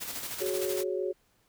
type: noise with tremolo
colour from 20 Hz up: white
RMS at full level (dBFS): -36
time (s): 0-0.84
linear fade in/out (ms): 20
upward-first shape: square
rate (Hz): 13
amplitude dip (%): 40
type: chord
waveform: sine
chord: F# suspended second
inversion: none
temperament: equal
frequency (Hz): 370 / 415.3 / 554.4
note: F#4 / G#4 / C#5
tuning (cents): 0 / 0 / 0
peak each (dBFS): -31 / -34 / -35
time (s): 0.4-1.13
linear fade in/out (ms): 20
effects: pink hiss -69 dBFS RMS until 1.48 s